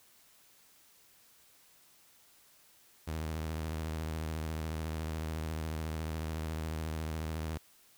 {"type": "tone with vibrato", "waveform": "sawtooth", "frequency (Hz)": 79.2, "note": "D#2", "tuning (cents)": 31, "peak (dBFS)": -31, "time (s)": [3.07, 7.58], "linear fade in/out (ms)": 10, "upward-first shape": "triangle", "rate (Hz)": 14, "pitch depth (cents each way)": 73, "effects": ["white hiss -63 dBFS RMS until 7.97 s"]}